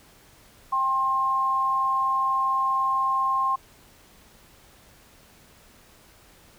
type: tone pair together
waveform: sine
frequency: 787.2 / 1063 Hz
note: G5 / C6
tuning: +7 / +27 cents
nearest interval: perfect fourth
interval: 520 cents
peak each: -30 / -21 dBFS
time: 0.72-3.56 s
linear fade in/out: 10 ms
effects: pink hiss -54 dBFS RMS until 6.58 s